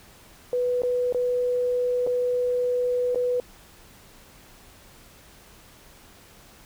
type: tone with dropouts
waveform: sine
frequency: 493.9 Hz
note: B4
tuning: in tune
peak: -21 dBFS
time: 0.53-3.4 s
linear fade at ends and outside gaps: 1 ms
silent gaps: 0.82-0.834 / 1.125-1.146 / 2.066-2.072 / 3.147-3.157 s
effects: pink hiss -51 dBFS RMS until 6.65 s